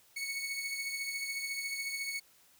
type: beating tone pair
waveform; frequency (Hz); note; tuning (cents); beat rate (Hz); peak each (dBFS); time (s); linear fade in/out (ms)
sawtooth; 2212 / 2226; C#7 / C#7; -4 / +7; 14; -33 / -39; 0.16-2.2; 10
effects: white hiss -64 dBFS RMS until 2.59 s